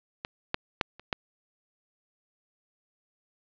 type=clicks; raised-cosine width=0.3 ms; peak=-17 / -10 / -8 / -29 / -11 dBFS; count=5; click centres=0.249 / 0.544 / 0.812 / 0.996 / 1.128 s; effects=resampled to 11025 Hz + 8-bit